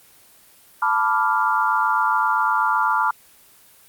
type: chord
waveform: sine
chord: B half-diminished seventh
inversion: third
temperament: equal with one note detuned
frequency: 880 / 987.8 / 1174.7 / 1392.9 Hz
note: A5 / B5 / D6 / F6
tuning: 0 / 0 / 0 / -5 cents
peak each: -22 dBFS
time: 0.82-3.11 s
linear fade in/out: 5 ms
effects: white hiss -51 dBFS RMS until 3.88 s + Opus 24 kbps